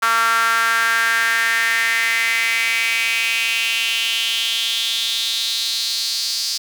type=tone with high-pass filter sweep; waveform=sawtooth; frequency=228.1 Hz; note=A#3; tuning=37 cents flat; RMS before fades=-19 dBFS; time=0.02-6.58 s; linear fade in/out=10 ms; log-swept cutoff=1300 to 4800 Hz; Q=5; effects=none